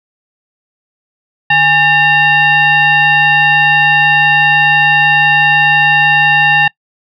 sine tone with frequency modulation, 1795 Hz, A6, 34 cents sharp, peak -6 dBFS, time 1.5-6.68 s, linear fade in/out 5 ms, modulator 972 Hz, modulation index 1.2, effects noise-tail reverb RT60 0.1 s tail -24 dB re dry

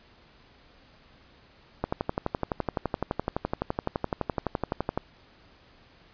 click train, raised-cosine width 1 ms, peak -12 dBFS, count 38, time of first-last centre 1.84-4.976 s, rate 11.8 Hz, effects pink hiss -57 dBFS RMS until 6.13 s + resampled to 11025 Hz

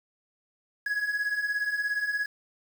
triangle beating tone pair, 1661.2 / 1678.2 Hz, G#6 / G#6, 0 / +18 cents, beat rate 17 Hz, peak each -31 / -26 dBFS, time 0.86-2.26 s, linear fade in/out 5 ms, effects 8-bit

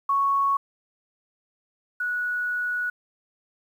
sine tone pair in turn, 1108.7 / 1466.3 Hz, C#6 / F#6, 0 / -16 cents, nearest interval perfect fourth, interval 484 cents, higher second, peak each -19 / -24 dBFS, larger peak first, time 0.09-0.57 / 2-2.9 s, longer second, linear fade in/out 5 ms, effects 9-bit

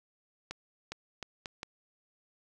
accelerating click train, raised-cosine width 0.2 ms, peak -21 dBFS, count 5, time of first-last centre 0.51-1.631 s, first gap 410 ms, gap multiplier 0.75, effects none

